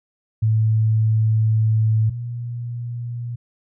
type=tone pair in turn; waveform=sine; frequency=110 / 119.42 Hz; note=A2 / A#2; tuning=0 / +42 cents; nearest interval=minor second; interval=142 cents; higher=second; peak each=-14 / -25 dBFS; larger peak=first; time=0.42-2.1 / 2.1-3.36 s; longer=first; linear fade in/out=10 ms; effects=none